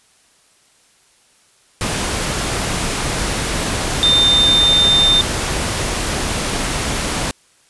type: tone in noise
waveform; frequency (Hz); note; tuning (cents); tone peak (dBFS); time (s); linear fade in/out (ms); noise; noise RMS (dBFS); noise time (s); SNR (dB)
sine; 3600; A7; +39; -10; 4.03-5.21; 0; pink; -20; 1.81-7.31; +7
effects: white hiss -54 dBFS RMS until 7.69 s + resampled to 24000 Hz